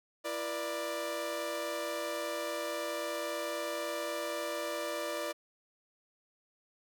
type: tone cluster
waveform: sawtooth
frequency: 335.7 / 481.7 / 591 Hz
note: E4 / B4 / D5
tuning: +32 / -43 / +11 cents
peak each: -38 / -38 / -32 dBFS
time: 0.24-5.33 s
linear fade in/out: 20 ms
effects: none